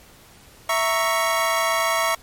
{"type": "chord", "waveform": "25% pulse", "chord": "A# diminished", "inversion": "second", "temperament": "equal", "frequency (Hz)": [659.3, 932.3, 1108.7], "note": ["E5", "A#5", "C#6"], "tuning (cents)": [0, 0, 0], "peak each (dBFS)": [-19, -22, -19], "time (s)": [0.69, 2.15], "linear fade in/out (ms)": 5, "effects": ["pink hiss -49 dBFS RMS until 2.22 s", "MP3 64 kbps"]}